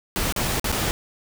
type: noise with dropouts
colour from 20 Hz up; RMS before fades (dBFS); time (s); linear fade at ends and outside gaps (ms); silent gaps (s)
pink; -24; 0.16-0.91; 0; 0.324-0.362 / 0.597-0.643 / 0.718-0.725
effects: none